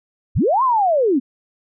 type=linear two-way sweep; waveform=sine; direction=up then down; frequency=31.47 to 1082 to 236.3 Hz; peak=-13 dBFS; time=0.35-1.2 s; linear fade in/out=20 ms; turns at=0.63 s; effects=none